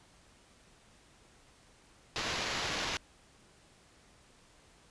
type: noise with sample-and-hold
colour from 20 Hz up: white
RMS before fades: -35 dBFS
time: 2.16-2.97 s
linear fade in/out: 0 ms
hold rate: 8820 Hz
effects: pink hiss -62 dBFS RMS until 4.9 s + resampled to 22050 Hz